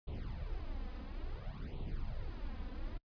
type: noise with flanger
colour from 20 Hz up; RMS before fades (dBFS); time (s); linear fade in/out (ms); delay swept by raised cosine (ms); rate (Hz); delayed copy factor
brown; -41; 0.07-2.98; 10; 0.29 to 3.99; 0.58; +0.85
effects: noise-tail reverb RT60 0.1 s tail -24 dB re dry + resampled to 11025 Hz